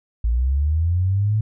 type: linear sweep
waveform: sine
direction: up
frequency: 54.4 to 110 Hz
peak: -16 dBFS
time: 0.24-1.41 s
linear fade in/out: 5 ms
effects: none